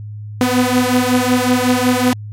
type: beating tone pair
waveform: sawtooth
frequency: 247.5 / 252.9 Hz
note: B3 / B3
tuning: +4 / +41 cents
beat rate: 5.4 Hz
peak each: -11 dBFS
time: 0.41-2.13 s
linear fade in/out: 0 ms
effects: added 105 Hz sine -26 dBFS peak until 2.32 s + MP3 64 kbps